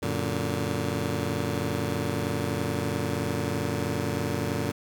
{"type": "chord", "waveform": "15% pulse", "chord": "Gb augmented", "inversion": "none", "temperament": "just", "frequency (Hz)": [92.5, 115.62, 144.53], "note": ["Gb2", "Bb2", "D3"], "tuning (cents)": [0, -14, -27], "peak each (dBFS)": -25, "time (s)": [0.02, 4.72], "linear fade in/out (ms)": 10, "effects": []}